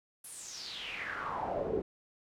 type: noise with band-pass filter sweep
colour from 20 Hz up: brown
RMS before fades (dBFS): -38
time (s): 0.24-1.82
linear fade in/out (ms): 5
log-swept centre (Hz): 11000 to 360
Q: 5.7
effects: none